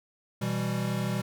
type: chord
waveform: square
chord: E minor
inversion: second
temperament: equal with one note detuned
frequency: 123.47 / 164.24 / 196 Hz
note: B2 / E3 / G3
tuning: 0 / -6 / 0 cents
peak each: -32 / -35 / -32 dBFS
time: 0.41-1.22 s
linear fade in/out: 10 ms
effects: none